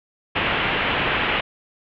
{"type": "low-pass noise", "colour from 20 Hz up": "white", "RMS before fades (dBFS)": -22, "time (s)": [0.35, 1.41], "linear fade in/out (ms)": 10, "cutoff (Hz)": 3100, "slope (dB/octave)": 48, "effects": []}